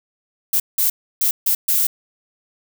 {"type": "noise bursts at uneven times", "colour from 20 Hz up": "violet", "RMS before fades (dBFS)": -17, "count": 5, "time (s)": [[0.53, 0.6], [0.78, 0.9], [1.21, 1.31], [1.46, 1.55], [1.68, 1.87]], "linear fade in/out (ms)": 5, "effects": []}